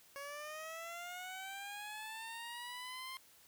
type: linear sweep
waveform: 15% pulse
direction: up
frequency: 554.4 to 1056 Hz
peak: -38 dBFS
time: 0.16-3.17 s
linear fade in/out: 0 ms
effects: white hiss -64 dBFS RMS until 3.47 s